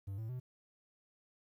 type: tone with pitch steps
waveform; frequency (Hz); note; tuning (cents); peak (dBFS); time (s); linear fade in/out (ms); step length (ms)
triangle; 98 / 111.28 / 126.36; G2 / A2 / B2; 0 / +20 / +40; -37; 0.07-0.4; 10; 110
effects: 12-bit